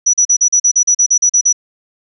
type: tone bursts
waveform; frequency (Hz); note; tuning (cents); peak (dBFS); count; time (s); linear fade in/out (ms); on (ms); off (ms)
sine; 5890; F#8; -9; -7; 13; 0.06-1.528; 10; 76; 40
effects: none